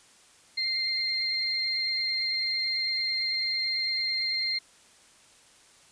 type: tone pair together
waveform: sine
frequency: 2093 / 4192 Hz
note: C7 / C8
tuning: 0 / +2 cents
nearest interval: octave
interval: 1202 cents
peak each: -32 / -27 dBFS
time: 0.57-4.59 s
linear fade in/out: 10 ms
effects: white hiss -57 dBFS RMS until 5.91 s + resampled to 22050 Hz